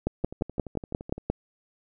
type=two click trains; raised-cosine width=2 ms; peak=-11 / -24 dBFS; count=8 / 12; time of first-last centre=0.07-1.3 / 0.24-1.18 s; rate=5.69 / 11.7 Hz; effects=none